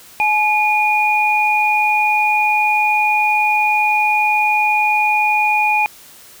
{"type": "tone pair together", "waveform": "sine", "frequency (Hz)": [850, 2440], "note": ["G#5", "D#7"], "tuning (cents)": [40, -34], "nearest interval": "octave + tritone", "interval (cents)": 1826, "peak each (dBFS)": -15, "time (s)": [0.2, 5.86], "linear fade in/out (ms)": 0, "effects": ["white hiss -42 dBFS RMS until 6.4 s"]}